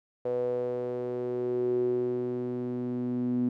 sawtooth tone with band-pass filter sweep, 123.47 Hz, B2, in tune, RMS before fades -30 dBFS, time 0.25-3.49 s, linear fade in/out 5 ms, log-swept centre 510 to 260 Hz, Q 8.5, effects none

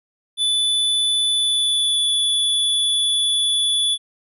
square tone with pitch glide, 3485 to 3445 Hz, A7 to A7, -17 to -37 cents, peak -17 dBFS, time 0.37-3.98 s, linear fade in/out 50 ms, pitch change -20 cents, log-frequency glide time 1.31-2.12 s, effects resampled to 32000 Hz

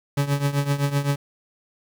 40% pulse tone with tremolo, 141.8 Hz, C#3, 40 cents sharp, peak -16 dBFS, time 0.17-1.16 s, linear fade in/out 5 ms, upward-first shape triangle, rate 7.8 Hz, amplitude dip 85%, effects 8-bit

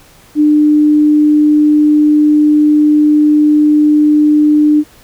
sine tone, 300 Hz, D4, 37 cents sharp, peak -5 dBFS, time 0.35-4.84 s, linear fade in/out 50 ms, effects pink hiss -43 dBFS RMS until 5.03 s

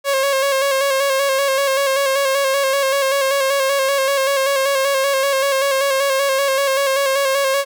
sawtooth tone with vibrato, 546 Hz, C#5, 26 cents flat, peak -11 dBFS, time 0.04-7.65 s, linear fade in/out 50 ms, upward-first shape square, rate 5.2 Hz, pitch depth 37 cents each way, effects none

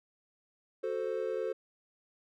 triangle chord, F# diminished, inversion none, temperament equal, 370 / 440 / 523.3 Hz, F#4 / A4 / C5, 0 / 0 / 0 cents, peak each -36 / -33 / -34 dBFS, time 0.83-1.53 s, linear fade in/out 10 ms, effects none

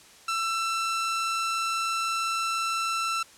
sawtooth tone, 1337 Hz, E6, 24 cents sharp, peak -22 dBFS, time 0.28-3.23 s, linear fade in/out 5 ms, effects white hiss -52 dBFS RMS until 3.37 s + low-pass 9000 Hz 12 dB/octave

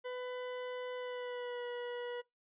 40% pulse tone with pitch glide, 499.8 to 485.3 Hz, B4 to B4, +21 to -30 cents, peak -38 dBFS, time 0.04-2.22 s, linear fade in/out 20 ms, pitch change -51 cents, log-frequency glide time 0.96-1.65 s, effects noise-tail reverb RT60 0.2 s tail -23 dB re dry + resampled to 8000 Hz

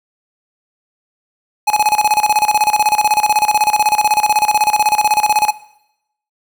square tone with tremolo, 844 Hz, G#5, 28 cents sharp, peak -10 dBFS, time 1.67-5.51 s, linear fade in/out 10 ms, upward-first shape square, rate 16 Hz, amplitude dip 80%, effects noise-tail reverb RT60 0.8 s tail -18 dB re dry

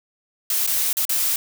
blue noise with dropouts, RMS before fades -21 dBFS, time 0.5-1.36 s, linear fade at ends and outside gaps 2 ms, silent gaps 0.666-0.674 / 0.93-0.969 / 1.052-1.093 s, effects none

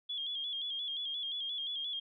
sine tone with vibrato, 3318 Hz, G#7, 2 cents flat, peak -35 dBFS, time 0.09-2 s, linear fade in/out 10 ms, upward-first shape square, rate 5.7 Hz, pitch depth 50 cents each way, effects none

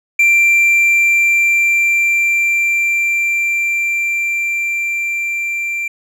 triangle tone with level ramp, 2360 Hz, D7, 8 cents sharp, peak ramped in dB -6 to -16 dBFS, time 0.19-5.88 s, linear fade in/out 5 ms, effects none

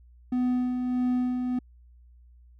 triangle tone with tremolo, 249.9 Hz, B3, 21 cents sharp, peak -20 dBFS, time 0.32-1.59 s, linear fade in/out 5 ms, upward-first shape sine, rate 1.6 Hz, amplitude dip 40%, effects added 60 Hz sine -51 dBFS peak until 2.59 s

